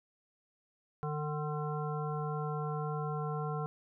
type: harmonic tone with a mistuned harmonic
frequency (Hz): 150.1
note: D3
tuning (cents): +38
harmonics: 1 / 3 / 5 / 7 / 9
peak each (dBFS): -35 / -40 / -42 / -43 / -45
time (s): 1.03-3.66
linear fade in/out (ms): 0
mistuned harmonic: 1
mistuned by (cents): +18
effects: none